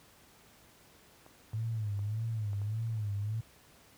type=clicks; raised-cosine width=1 ms; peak=-39 dBFS; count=5; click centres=1.264 / 1.533 / 1.992 / 2.532 / 2.617 s
type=tone with vibrato; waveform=sine; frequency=107.3 Hz; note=A2; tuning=43 cents flat; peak=-31 dBFS; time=1.53-3.41 s; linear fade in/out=10 ms; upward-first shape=sine; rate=1.7 Hz; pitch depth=110 cents each way
effects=pink hiss -60 dBFS RMS until 3.97 s + high-pass 60 Hz 12 dB/octave